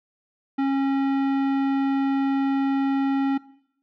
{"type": "tone with tanh clipping", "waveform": "sine", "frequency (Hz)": 273, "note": "C#4", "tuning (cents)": -26, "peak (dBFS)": -22, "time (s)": [0.58, 3.38], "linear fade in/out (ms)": 10, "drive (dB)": 16, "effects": ["noise-tail reverb RT60 0.7 s tail -20 dB re dry"]}